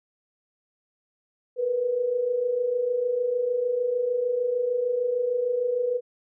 sine tone pair together, 467.3 / 493.9 Hz, A#4 / B4, +4 / 0 cents, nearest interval minor second, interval 96 cents, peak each -30 / -23 dBFS, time 1.56-6.01 s, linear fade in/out 50 ms, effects none

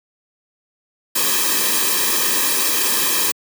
white noise with comb filter, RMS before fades -18 dBFS, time 1.15-3.32 s, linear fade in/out 10 ms, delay 1.4 ms, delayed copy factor -0.95, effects high-pass 200 Hz 12 dB/octave

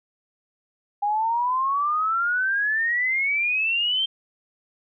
sine exponential sweep, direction up, 809 to 3166 Hz, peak -20 dBFS, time 1.02-4.06 s, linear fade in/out 10 ms, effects none

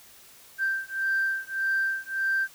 sine beating tone pair, 1568 / 1569.7 Hz, G6 / G6, 0 / +2 cents, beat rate 1.7 Hz, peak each -27 dBFS, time 0.58-2.48 s, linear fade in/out 50 ms, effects tanh soft clip ceiling -18 dBFS + white hiss -52 dBFS RMS until 2.54 s

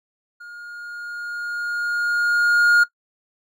triangle tone with level ramp, 1424 Hz, F6, 33 cents sharp, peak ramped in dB -34 to -8 dBFS, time 0.4-2.84 s, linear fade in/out 10 ms, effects noise-tail reverb RT60 0.1 s tail -19 dB re dry

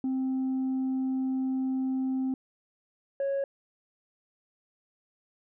sine tone pair in turn, 262.1 / 552 Hz, C4 / C#5, +3 / -7 cents, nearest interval octave + minor second, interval 1290 cents, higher second, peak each -24 dBFS, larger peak neither, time 0.04-2.34 / 3.2-3.44 s, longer first, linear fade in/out 2 ms, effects tanh soft clip ceiling -25 dBFS

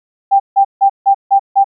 sine tone bursts, 789 Hz, G5, 11 cents sharp, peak -5 dBFS, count 6, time 0.31-1.644 s, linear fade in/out 20 ms, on 89 ms, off 160 ms, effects none

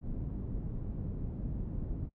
pink low-pass noise, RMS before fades -37 dBFS, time 0.01-2.1 s, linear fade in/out 50 ms, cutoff 220 Hz, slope 12 dB/octave, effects noise-tail reverb RT60 0.1 s tail -24 dB re dry

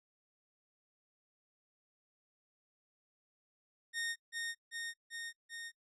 sawtooth tone with echo, 1846 Hz, A#6, 17 cents flat, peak -32 dBFS, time 3.93-4.16 s, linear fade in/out 50 ms, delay 390 ms, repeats 4, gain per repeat -2 dB, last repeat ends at 5.72 s, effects noise-tail reverb RT60 0.1 s tail -25 dB re dry + resampled to 24000 Hz

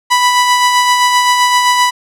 sawtooth tone with tremolo, 987.8 Hz, B5, in tune, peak -3 dBFS, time 0.1-1.91 s, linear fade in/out 20 ms, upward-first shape sine, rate 7.7 Hz, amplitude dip 35%, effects low-pass 10000 Hz 12 dB/octave

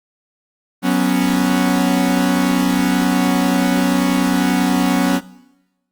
45% pulse chord, F# suspended fourth, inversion none, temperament equal, 185 / 246.9 / 277.2 Hz, F#3 / B3 / C#4, 0 / 0 / 0 cents, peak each -18 dBFS, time 0.82-5.21 s, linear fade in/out 50 ms, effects noise-tail reverb RT60 1.0 s tail -20 dB re dry + Opus 32 kbps

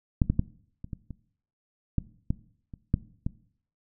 clicks, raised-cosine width 5 ms, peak -8 / -10 / -10 / -25 / -22 / -26 / -12 / -13 / -28 / -9 / -16 dBFS, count 11, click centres 0.218 / 0.3 / 0.394 / 0.844 / 0.932 / 1.107 / 1.983 / 2.305 / 2.738 / 2.941 / 3.265 s, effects noise-tail reverb RT60 0.6 s tail -19 dB re dry

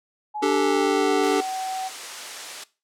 sine tone with pitch glide, 845 to 757.2 Hz, G#5 to F#5, +30 to +40 cents, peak -27 dBFS, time 0.34-1.89 s, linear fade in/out 20 ms, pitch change -190 cents, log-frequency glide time 0.54-1.1 s
square chord, D suspended fourth, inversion none, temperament just, 293.7 / 391.6 / 440.5 Hz, D4 / G4 / A4, 0 / -2 / +2 cents, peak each -24 dBFS, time 0.42-1.41 s, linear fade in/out 10 ms
white high-pass noise, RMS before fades -34 dBFS, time 1.23-2.64 s, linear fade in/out 5 ms, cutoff 430 Hz, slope 12 dB/octave
effects noise-tail reverb RT60 0.3 s tail -19 dB re dry + low-pass 8000 Hz 12 dB/octave

